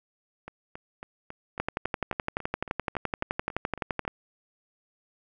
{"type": "two click trains", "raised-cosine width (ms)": 0.5, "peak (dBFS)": [-12, -24], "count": [30, 14], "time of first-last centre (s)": [[1.6, 4.079], [0.48, 4.051]], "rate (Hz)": [11.7, 3.64], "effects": []}